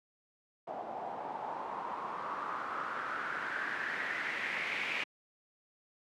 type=noise with low-pass filter sweep; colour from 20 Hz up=white; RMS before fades=-38 dBFS; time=0.67-5.04 s; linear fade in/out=5 ms; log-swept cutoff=710 to 2400 Hz; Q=4.8; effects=high-pass 200 Hz 12 dB/octave